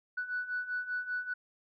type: beating tone pair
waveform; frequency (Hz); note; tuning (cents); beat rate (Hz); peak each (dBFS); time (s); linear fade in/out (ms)
sine; 1480 / 1485.1; F#6 / F#6; 0 / +6; 5.1; -38 / -34; 0.17-1.34; 10
effects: tanh soft clip ceiling -26 dBFS